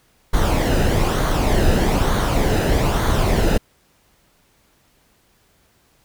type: noise with flanger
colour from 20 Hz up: brown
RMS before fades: -17 dBFS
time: 0.33-3.58 s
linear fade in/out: 10 ms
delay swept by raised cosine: 0.38 to 0.91 ms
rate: 1.1 Hz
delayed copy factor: -0.5
effects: pink hiss -59 dBFS RMS until 6.04 s